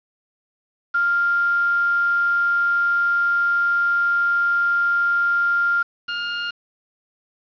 sine / 25% pulse tone pair in turn, 1396.9 / 1412.3 Hz, F6 / F6, 0 / +19 cents, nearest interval unison, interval 19 cents, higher second, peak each -16 / -20 dBFS, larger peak first, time 0.94-5.83 / 6.08-6.51 s, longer first, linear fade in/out 10 ms, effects resampled to 11025 Hz + 7-bit

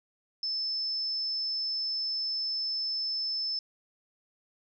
sine tone, 5260 Hz, E8, 5 cents flat, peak -29 dBFS, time 0.43-3.59 s, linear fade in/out 2 ms, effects none

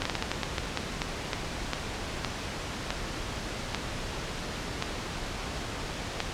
slowing click train, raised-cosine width 0.2 ms, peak -10 dBFS, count 17, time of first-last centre 0.02-6.204 s, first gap 34 ms, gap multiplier 1.28, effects pink hiss -35 dBFS RMS until 6.33 s + low-pass 6000 Hz 12 dB/octave

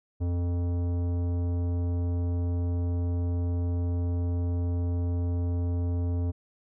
sine tone with tanh clipping, 87.31 Hz, F2, in tune, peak -27 dBFS, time 0.2-6.32 s, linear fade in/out 20 ms, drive 14 dB, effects none

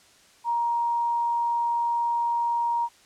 sine tone, 941 Hz, A#5, 16 cents sharp, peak -22 dBFS, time 0.44-2.89 s, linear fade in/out 50 ms, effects white hiss -56 dBFS RMS until 3.05 s + low-pass 8000 Hz 12 dB/octave

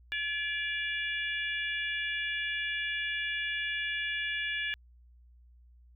harmonic tone with a mistuned harmonic, 570 Hz, C#5, 48 cents sharp, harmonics 3 / 4 / 5 / 6, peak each -34 / -36 / -38 / -40 dBFS, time 0.12-4.74 s, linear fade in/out 0 ms, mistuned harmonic 4, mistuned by +53 cents, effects added 60 Hz sine -55 dBFS peak until 5.95 s

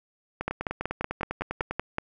two click trains, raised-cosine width 0.5 ms, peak -12 / -15 dBFS, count 9 / 14, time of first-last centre 0.48-1.984 / 0.41-1.71 s, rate 5.32 / 10 Hz, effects none

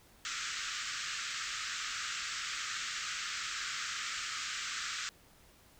pink band-pass noise, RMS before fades -39 dBFS, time 0.25-5.09 s, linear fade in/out 0 ms, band 1200 to 7800 Hz, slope 96 dB/octave, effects pink hiss -62 dBFS RMS until 5.79 s

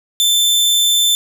sawtooth tone, 3542 Hz, A7, 11 cents sharp, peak -8 dBFS, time 0.2-1.15 s, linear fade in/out 0 ms, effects none

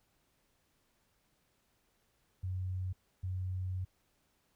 sine tone bursts at uneven times, 92.5 Hz, F#2, in tune, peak -34 dBFS, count 2, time 2.43-2.93 / 3.23-3.85 s, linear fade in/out 10 ms, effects pink hiss -75 dBFS RMS until 4.55 s

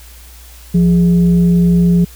sine tone with frequency modulation, 174.61 Hz, F3, in tune, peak -7 dBFS, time 0.74-2.05 s, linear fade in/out 10 ms, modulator 237 Hz, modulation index 0.35, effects added 60 Hz sine -36 dBFS peak until 2.15 s + white hiss -41 dBFS RMS until 2.15 s

